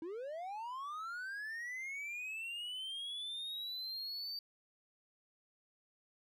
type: linear sweep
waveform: triangle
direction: up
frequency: 311.1 to 4631 Hz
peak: -39 dBFS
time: 0.02-4.39 s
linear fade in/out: 2 ms
effects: none